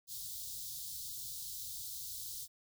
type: band-stop noise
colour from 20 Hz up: white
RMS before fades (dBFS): -44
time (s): 0.07-2.48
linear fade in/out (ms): 50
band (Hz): 140 to 3600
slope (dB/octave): 48
effects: none